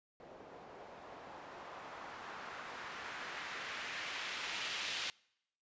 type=noise with low-pass filter sweep; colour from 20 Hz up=blue; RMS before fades=-45 dBFS; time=0.2-5.1 s; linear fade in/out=0 ms; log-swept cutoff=530 to 3300 Hz; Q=1.2; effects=noise-tail reverb RT60 0.8 s tail -26 dB re dry + resampled to 16000 Hz